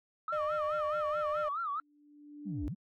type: tone with vibrato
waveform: sine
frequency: 1244.5 Hz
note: D#6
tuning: in tune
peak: -32 dBFS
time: 0.28-1.8 s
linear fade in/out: 2 ms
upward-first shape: sine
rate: 4.7 Hz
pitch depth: 180 cents each way
type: tone with pitch glide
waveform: triangle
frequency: 608 to 602.8 Hz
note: D#5 to D5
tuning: -40 to +45 cents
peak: -29 dBFS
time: 0.32-1.49 s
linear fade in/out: 10 ms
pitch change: -15 cents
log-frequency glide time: 0.43-1.22 s
type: tone with exponential growth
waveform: sine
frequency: 293.7 Hz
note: D4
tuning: in tune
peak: -33 dBFS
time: 1.71-2.68 s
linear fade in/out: 0 ms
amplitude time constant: 210 ms
type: linear two-way sweep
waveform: sine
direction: down then up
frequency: 220.7 to 48 to 220.7 Hz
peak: -35 dBFS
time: 2.45-2.75 s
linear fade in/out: 20 ms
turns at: 2.66 s
effects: tanh soft clip ceiling -25 dBFS + AAC 64 kbps